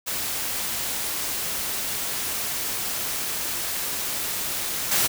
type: noise with level steps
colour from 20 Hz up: white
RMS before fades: -28 / -21 dBFS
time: 0.06-5.08 s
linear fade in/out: 20 ms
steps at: 4.91 s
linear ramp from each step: 10 ms
effects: none